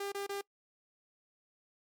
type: tone bursts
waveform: sawtooth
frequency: 399.9 Hz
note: G4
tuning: 35 cents sharp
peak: -32 dBFS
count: 3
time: 0-0.412 s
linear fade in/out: 5 ms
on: 120 ms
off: 26 ms
effects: noise-tail reverb RT60 0.1 s tail -23 dB re dry + MP3 96 kbps